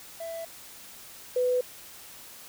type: tone pair in turn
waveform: triangle / sine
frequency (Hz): 663 / 499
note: E5 / B4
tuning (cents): +10 / +18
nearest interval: perfect fourth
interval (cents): 492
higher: first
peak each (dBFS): -32 / -22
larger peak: second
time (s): 0.2-0.45 / 1.36-1.61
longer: neither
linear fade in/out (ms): 5
effects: white hiss -47 dBFS RMS until 2.48 s